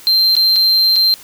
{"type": "tone with dropouts", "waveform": "triangle", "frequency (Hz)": 4145, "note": "C8", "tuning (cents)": -17, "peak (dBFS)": -8, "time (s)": [0.07, 1.14], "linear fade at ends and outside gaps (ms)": 0, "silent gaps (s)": [[0.353, 0.366], [0.559, 0.563], [0.958, 0.963]], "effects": ["white hiss -39 dBFS RMS until 1.23 s"]}